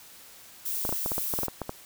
violet noise, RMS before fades -31 dBFS, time 0.65-1.47 s, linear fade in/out 10 ms
clicks, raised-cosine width 1 ms, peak -17 dBFS, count 12, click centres 0.851 / 0.892 / 0.926 / 1.061 / 1.118 / 1.181 / 1.338 / 1.389 / 1.433 / 1.483 / 1.617 / 1.694 s
effects white hiss -50 dBFS RMS until 1.85 s

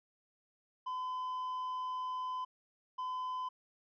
triangle tone bursts at uneven times, 1015 Hz, B5, 47 cents sharp, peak -34 dBFS, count 2, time 0.86-2.45 / 2.98-3.49 s, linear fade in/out 10 ms, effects resampled to 11025 Hz

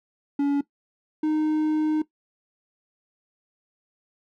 triangle tone pair in turn, 283.5 / 308.6 Hz, C#4 / D#4, +39 / -14 cents, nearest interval minor second, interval 147 cents, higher second, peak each -17 / -18 dBFS, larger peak first, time 0.39-0.61 / 1.23-2.02 s, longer second, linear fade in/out 5 ms, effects noise-tail reverb RT60 0.1 s tail -17 dB re dry

